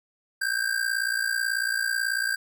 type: ring-modulated tone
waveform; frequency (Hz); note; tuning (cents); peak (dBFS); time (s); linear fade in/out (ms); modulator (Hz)
square; 1575; G6; +8; -22; 0.41-2.36; 10; 29.1
effects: none